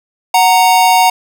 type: tone pair together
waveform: square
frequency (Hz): 740.8 / 928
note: F#5 / A#5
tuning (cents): +2 / -8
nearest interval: major third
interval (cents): 390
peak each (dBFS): -10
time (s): 0.34-1.1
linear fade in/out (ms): 5
effects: none